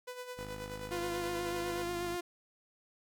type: tone with tremolo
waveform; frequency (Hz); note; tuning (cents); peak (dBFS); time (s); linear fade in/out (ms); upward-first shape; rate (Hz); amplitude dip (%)
sawtooth; 497.7; B4; +13; -36; 0.07-1.83; 10; sine; 9.4; 60
type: tone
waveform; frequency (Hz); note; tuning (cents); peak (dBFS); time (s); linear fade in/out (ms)
10% pulse; 51.91; G#1; 0; -36; 0.37-2.17; 20
type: tone with vibrato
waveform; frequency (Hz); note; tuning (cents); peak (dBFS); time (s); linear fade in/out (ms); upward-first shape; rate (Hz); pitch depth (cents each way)
sawtooth; 349.2; F4; 0; -31; 0.91-2.21; 10; sine; 8.2; 25
effects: none